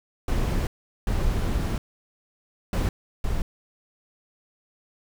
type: noise bursts at uneven times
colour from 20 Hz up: brown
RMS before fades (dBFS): -24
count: 4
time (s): 0.28-0.67 / 1.07-1.78 / 2.73-2.89 / 3.24-3.42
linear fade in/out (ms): 2
effects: none